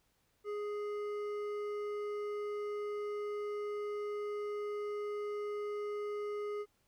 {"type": "tone with hard clipping", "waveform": "sine", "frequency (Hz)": 415.3, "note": "G#4", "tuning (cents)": 0, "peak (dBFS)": -38, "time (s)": [0.44, 6.66], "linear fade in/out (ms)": 50, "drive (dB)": 9, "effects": ["pink hiss -75 dBFS RMS until 6.87 s"]}